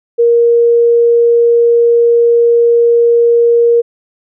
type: tone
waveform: sine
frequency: 470 Hz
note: A#4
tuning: 14 cents sharp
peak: -5 dBFS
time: 0.18-3.82 s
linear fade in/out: 20 ms
effects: none